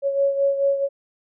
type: beating tone pair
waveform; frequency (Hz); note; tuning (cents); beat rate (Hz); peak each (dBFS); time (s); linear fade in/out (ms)
sine; 554.4 / 559; C#5 / C#5; 0 / +14; 4.6; -18 / -25; 0.02-0.89; 50
effects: none